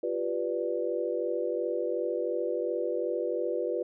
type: chord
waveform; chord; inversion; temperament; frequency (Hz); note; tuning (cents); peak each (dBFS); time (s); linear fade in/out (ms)
sine; G dominant seventh; third; equal; 349.2 / 392 / 493.9 / 587.3; F4 / G4 / B4 / D5; 0 / 0 / 0 / 0; -33 / -35 / -31 / -35; 0.03-3.83; 5
effects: none